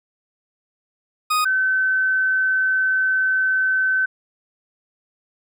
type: tone pair in turn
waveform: 40% pulse / sine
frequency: 1244.5 / 1528.3 Hz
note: D#6 / G6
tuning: 0 / -44 cents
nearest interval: major third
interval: 356 cents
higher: second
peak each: -16 dBFS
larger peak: neither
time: 1.3-1.45 / 1.45-4.06 s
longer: second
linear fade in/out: 10 ms
effects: none